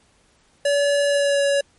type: tone with pitch glide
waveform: square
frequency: 571 to 563.1 Hz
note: D5 to C#5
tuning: -49 to +27 cents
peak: -17 dBFS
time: 0.65-1.61 s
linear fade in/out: 5 ms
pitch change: -24 cents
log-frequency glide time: 1.08-1.42 s
effects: pink hiss -59 dBFS RMS until 1.78 s + MP3 48 kbps